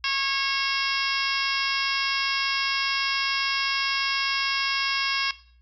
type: harmonic tone with a mistuned harmonic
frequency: 547 Hz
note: C#5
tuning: 23 cents flat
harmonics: 2 / 3 / 4 / 5 / 6 / 7 / 8 / 9 / 10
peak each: -32 / -32 / -31 / -29 / -32 / -37 / -39 / -32 / -35 dBFS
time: 0.04-5.31 s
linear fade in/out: 2 ms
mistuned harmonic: 9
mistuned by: +15 cents
effects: noise-tail reverb RT60 0.5 s tail -17 dB re dry + added 60 Hz sine -54 dBFS peak until 5.61 s